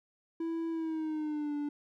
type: tone with pitch glide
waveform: triangle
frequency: 329.6 to 291.9 Hz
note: E4 to D4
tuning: 0 to -10 cents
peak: -30 dBFS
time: 0.4-1.69 s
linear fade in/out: 5 ms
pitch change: -210 cents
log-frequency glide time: 0.7-1.55 s
effects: none